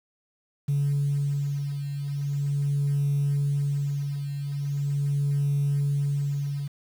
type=beating tone pair; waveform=sine; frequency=142 / 142.41 Hz; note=C#3 / C#3; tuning=+42 / +47 cents; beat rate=0.41 Hz; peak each=-23 / -30 dBFS; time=0.68-6.68 s; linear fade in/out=10 ms; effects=tanh soft clip ceiling -18 dBFS + 8-bit